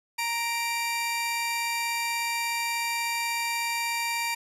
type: tone pair together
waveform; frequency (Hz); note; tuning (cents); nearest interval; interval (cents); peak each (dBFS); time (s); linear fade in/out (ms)
sawtooth; 932.3 / 2349; A#5 / D7; 0 / 0; octave + major third; 1600; -26; 0.18-4.35; 10
effects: resampled to 32000 Hz + 9-bit